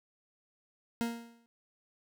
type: tone with exponential decay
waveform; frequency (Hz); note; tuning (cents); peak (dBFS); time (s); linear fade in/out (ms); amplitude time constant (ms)
40% pulse; 233.1; A#3; 0; -27; 1.01-1.46; 0; 96
effects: none